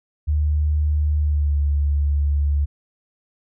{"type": "tone with pitch glide", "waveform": "sine", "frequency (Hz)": [75.1, 72.17], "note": ["D2", "D2"], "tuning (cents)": [39, -30], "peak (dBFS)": -16, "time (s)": [0.27, 2.66], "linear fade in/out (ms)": 20, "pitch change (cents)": -69, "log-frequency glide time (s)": [1.2, 1.57], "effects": []}